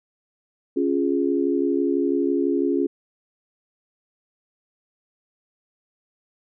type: chord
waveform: sine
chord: Db major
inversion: none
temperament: equal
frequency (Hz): 277.2 / 349.2 / 415.3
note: Db4 / F4 / Ab4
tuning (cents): 0 / 0 / 0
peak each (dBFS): -22 / -23 / -25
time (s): 0.76-2.87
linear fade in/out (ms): 10
effects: none